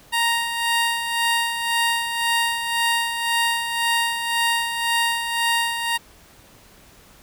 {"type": "tone with tremolo", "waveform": "15% pulse", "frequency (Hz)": 932.3, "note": "A#5", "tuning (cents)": 0, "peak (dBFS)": -11, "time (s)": [0.12, 5.98], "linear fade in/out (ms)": 20, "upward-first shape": "sine", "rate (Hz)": 1.9, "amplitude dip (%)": 55, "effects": ["pink hiss -50 dBFS RMS until 7.22 s"]}